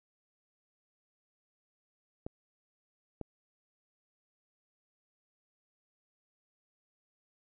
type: clicks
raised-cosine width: 2 ms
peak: -25 dBFS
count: 2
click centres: 2.265 / 3.213 s
effects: none